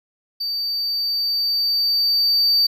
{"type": "tone with level ramp", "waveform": "triangle", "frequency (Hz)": 4615, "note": "D8", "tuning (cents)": -31, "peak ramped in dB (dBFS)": [-21, -12], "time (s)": [0.4, 2.67], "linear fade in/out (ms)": 10, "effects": []}